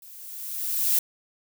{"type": "noise with level ramp", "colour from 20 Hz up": "violet", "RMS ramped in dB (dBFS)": [-47, -20], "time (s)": [0.02, 0.99], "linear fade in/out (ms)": 2, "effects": []}